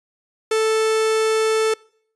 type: tone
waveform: 45% pulse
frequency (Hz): 440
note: A4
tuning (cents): 0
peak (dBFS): -16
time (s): 0.51-1.74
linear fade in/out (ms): 5
effects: noise-tail reverb RT60 0.6 s tail -25 dB re dry + resampled to 24000 Hz

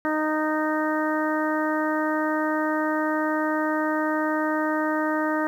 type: harmonic tone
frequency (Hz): 309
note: D#4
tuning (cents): -12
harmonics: 1 / 2 / 3 / 4 / 5 / 6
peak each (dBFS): -25 / -28 / -30 / -31 / -32 / -33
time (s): 0.05-5.47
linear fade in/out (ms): 0
effects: 9-bit

